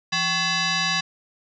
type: tone with frequency modulation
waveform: sine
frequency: 1108.7 Hz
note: C#6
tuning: in tune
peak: -20 dBFS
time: 0.12-1.01 s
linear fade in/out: 10 ms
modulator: 939 Hz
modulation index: 4.5
effects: none